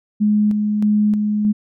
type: tone with tremolo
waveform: sine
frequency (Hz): 210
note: G#3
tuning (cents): +19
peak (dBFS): -12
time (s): 0.2-1.53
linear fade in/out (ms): 20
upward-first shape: square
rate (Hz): 1.6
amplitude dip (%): 35
effects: none